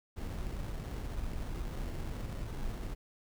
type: noise with sample-and-hold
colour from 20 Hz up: brown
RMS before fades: -38 dBFS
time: 0.16-2.95 s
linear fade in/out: 20 ms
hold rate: 2450 Hz
effects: none